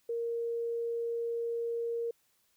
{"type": "tone", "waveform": "sine", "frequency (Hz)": 466.2, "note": "A#4", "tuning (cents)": 0, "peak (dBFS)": -31, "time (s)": [0.09, 2.11], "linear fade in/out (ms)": 5, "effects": ["white hiss -72 dBFS RMS until 2.56 s"]}